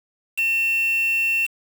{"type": "tone with quantisation", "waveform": "sine", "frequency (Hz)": 2700, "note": "E7", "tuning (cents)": 41, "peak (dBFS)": -18, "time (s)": [0.37, 1.47], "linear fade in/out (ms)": 20, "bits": 5, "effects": []}